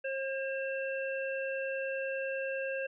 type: harmonic tone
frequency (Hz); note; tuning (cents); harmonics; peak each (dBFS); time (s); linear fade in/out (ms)
537; C5; +45; 1 / 3 / 5; -34 / -39 / -41; 0.04-2.87; 10
effects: none